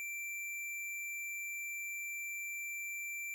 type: tone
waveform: square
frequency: 2349 Hz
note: D7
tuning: in tune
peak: -40 dBFS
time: 0-3.34 s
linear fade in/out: 0 ms
effects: none